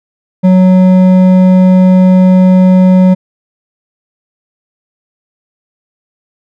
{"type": "tone with hard clipping", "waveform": "sine", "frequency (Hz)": 185, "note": "F#3", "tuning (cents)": 0, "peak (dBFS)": -4, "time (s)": [0.43, 3.15], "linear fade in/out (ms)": 20, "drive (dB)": 8, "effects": []}